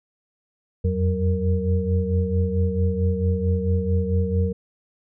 sine tone cluster, 85.9 / 90.4 / 186.7 / 463.1 Hz, F2 / F#2 / F#3 / A#4, -28 / -40 / +16 / -11 cents, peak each -22 / -24 / -26 / -27 dBFS, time 0.84-4.53 s, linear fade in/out 10 ms, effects none

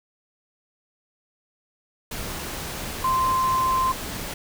sine tone in noise, 1042 Hz, C6, 7 cents flat, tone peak -19 dBFS, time 3.04-3.92 s, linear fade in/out 5 ms, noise pink, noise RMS -32 dBFS, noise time 2.11-4.34 s, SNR +10 dB, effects none

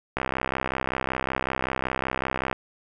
click train, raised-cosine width 0.5 ms, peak -10 dBFS, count 155, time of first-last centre 0.17-2.528 s, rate 65.3 Hz, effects none

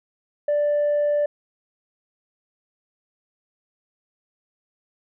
sine tone, 587.3 Hz, D5, in tune, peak -16 dBFS, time 0.48-1.26 s, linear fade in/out 5 ms, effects tanh soft clip ceiling -16 dBFS

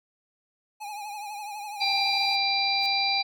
square tone with vibrato, 830.6 Hz, G#5, in tune, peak -35 dBFS, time 0.8-2.37 s, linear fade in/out 20 ms, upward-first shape triangle, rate 12 Hz, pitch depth 74 cents each way
harmonic tone, 792 Hz, G5, 18 cents sharp, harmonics 1 / 3 / 5 / 6, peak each -28 / -28 / -28 / -28 dBFS, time 1.8-3.23 s, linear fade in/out 20 ms
white noise with exponential growth, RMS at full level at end -41 dBFS, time 2.75-2.86 s, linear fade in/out 0 ms, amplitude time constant 22 ms
effects none

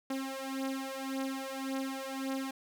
sawtooth beating tone pair, 266.8 / 268.6 Hz, C4 / C4, +34 / +46 cents, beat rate 1.8 Hz, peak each -34 / -34 dBFS, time 0.1-2.51 s, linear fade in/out 5 ms, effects none

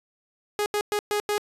sawtooth tone bursts at uneven times, 415.3 Hz, G#4, in tune, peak -19 dBFS, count 5, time 0.59-0.66 / 0.74-0.81 / 0.92-0.99 / 1.11-1.2 / 1.29-1.38 s, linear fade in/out 0 ms, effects resampled to 32000 Hz

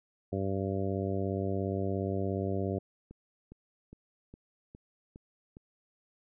harmonic tone, 97.1 Hz, G2, 16 cents flat, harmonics 1 / 2 / 3 / 4 / 5 / 6 / 7, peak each -34 / -36 / -38 / -36 / -40 / -40 / -42 dBFS, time 0.32-2.79 s, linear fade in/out 10 ms
click train, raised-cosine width 3 ms, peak -35 dBFS, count 7, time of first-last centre 3.11-5.569 s, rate 2.44 Hz
effects none

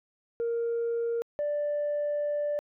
sine tone pair in turn, 466.2 / 587.4 Hz, A#4 / D5, 0 / 0 cents, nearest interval major third, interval 400 cents, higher second, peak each -25 dBFS, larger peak neither, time 0.4-1.22 / 1.39-2.59 s, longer second, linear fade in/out 0 ms, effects tanh soft clip ceiling -24 dBFS

